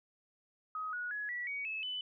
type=tone with pitch steps; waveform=sine; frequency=1262 / 1458.1 / 1684.6 / 1946.3 / 2249 / 2598 / 3002 Hz; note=D#6 / F#6 / G#6 / B6 / C#7 / E7 / F#7; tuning=+24 / -26 / +24 / -26 / +24 / -26 / +24 cents; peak=-36 dBFS; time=0.75-2.01 s; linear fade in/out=2 ms; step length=180 ms; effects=none